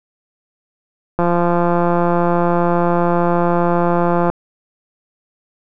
click train, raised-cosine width 1 ms, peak -3 dBFS, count 539, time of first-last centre 1.19-4.3 s, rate 173 Hz, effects none

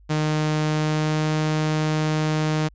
sawtooth tone with pitch glide, 153.6 to 154.76 Hz, D#3 to D#3, -22 to -9 cents, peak -16 dBFS, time 0.09-2.69 s, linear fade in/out 20 ms, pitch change +13 cents, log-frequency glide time 0.7-1.34 s, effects added 50 Hz sine -48 dBFS peak until 2.74 s + resampled to 16000 Hz

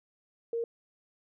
sine tone, 464.2 Hz, A#4, 7 cents flat, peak -29 dBFS, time 0.53-0.64 s, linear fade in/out 2 ms, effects none

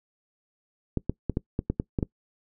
clicks, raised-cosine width 3 ms, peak -12 dBFS, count 9, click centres 0.973 / 1.096 / 1.297 / 1.371 / 1.591 / 1.7 / 1.799 / 1.988 / 2.028 s, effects noise-tail reverb RT60 0.1 s tail -22 dB re dry

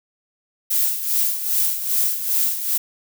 violet noise with tremolo, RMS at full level -18 dBFS, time 0.7-2.78 s, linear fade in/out 10 ms, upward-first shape sine, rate 2.5 Hz, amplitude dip 65%, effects none

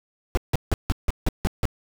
brown noise bursts, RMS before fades -19 dBFS, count 8, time 0.35-1.654 s, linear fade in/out 0 ms, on 23 ms, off 160 ms, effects none

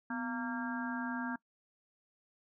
harmonic tone with a mistuned harmonic, 230.6 Hz, A#3, 19 cents flat, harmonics 1 / 3 / 4 / 5 / 6 / 7, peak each -37 / -49 / -43 / -49 / -45 / -42 dBFS, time 0.1-1.36 s, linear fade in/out 5 ms, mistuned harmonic 1, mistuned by +130 cents, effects noise-tail reverb RT60 0.1 s tail -22 dB re dry

